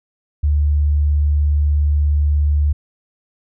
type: tone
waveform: sine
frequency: 73.6 Hz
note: D2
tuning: 4 cents sharp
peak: -12 dBFS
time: 0.43-2.73 s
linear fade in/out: 10 ms
effects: none